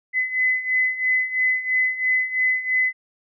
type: beating tone pair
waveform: sine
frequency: 2020 / 2023 Hz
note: B6 / B6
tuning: +39 / +41 cents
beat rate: 3 Hz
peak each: -24 / -20 dBFS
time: 0.13-2.93 s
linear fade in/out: 50 ms
effects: none